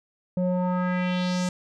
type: tone with low-pass filter sweep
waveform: square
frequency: 180.9 Hz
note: F#3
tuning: 39 cents flat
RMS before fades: -25 dBFS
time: 0.37-1.49 s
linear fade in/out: 2 ms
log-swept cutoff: 440 to 7700 Hz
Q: 2.4
effects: none